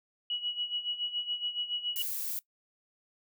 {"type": "tone with tremolo", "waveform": "sine", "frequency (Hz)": 2923, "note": "F#7", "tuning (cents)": -22, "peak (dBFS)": -29, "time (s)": [0.3, 2.02], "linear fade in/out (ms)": 2, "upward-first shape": "sine", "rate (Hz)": 7.1, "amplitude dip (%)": 75}
{"type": "noise", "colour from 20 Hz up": "violet", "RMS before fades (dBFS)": -35, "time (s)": [1.96, 2.39], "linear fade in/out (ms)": 0}
{"effects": ["noise-tail reverb RT60 0.1 s tail -20 dB re dry"]}